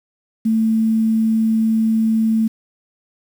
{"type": "tone", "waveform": "sine", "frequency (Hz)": 222.2, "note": "A3", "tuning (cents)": 17, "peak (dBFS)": -13, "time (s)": [0.45, 2.48], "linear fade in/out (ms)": 10, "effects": ["7-bit"]}